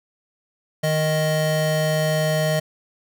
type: tone pair together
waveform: square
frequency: 155.36 / 622.3 Hz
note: D#3 / D#5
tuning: -2 / 0 cents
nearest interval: 2 octaves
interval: 2402 cents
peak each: -22 dBFS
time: 0.83-2.6 s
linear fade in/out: 10 ms
effects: none